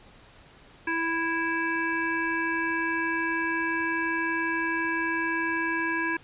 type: harmonic tone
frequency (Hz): 329.6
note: E4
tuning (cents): 0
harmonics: 1 / 3 / 5 / 7 / 8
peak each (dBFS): -31 / -32 / -28 / -35 / -38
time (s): 0.87-6.17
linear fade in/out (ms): 5
effects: pink hiss -53 dBFS RMS until 6.23 s + resampled to 8000 Hz